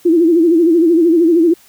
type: tone with vibrato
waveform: sine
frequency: 334.2 Hz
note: E4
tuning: 24 cents sharp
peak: -7 dBFS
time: 0.05-1.54 s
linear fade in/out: 10 ms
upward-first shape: sine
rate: 13 Hz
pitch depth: 100 cents each way
effects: white hiss -47 dBFS RMS until 1.68 s